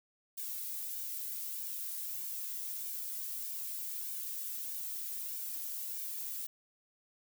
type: noise with flanger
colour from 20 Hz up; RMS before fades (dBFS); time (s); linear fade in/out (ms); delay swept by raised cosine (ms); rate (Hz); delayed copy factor
violet; -40; 0.37-6.47; 10; 1.5 to 2.25; 1.6; -0.55
effects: none